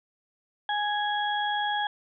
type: harmonic tone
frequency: 830.6 Hz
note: G#5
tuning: in tune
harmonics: 1 / 2 / 4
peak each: -27 / -31 / -33 dBFS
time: 0.69-1.87 s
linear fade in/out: 2 ms
effects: none